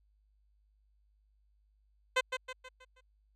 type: tone with echo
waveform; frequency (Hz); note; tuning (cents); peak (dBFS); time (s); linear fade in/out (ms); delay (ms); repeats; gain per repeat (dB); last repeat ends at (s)
10% pulse; 513; C5; -34; -17; 2.16-2.21; 10; 160; 5; -7; 3.01
effects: added 51 Hz sine -67 dBFS peak until 3.35 s + low-pass 6000 Hz 12 dB/octave